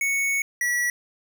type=tone pair in turn; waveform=square; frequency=2217 / 1939.8 Hz; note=C#7 / B6; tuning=0 / -32 cents; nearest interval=major second; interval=232 cents; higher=first; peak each=-22 dBFS; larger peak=neither; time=0.01-0.42 / 0.61-0.9 s; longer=first; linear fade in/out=2 ms; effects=none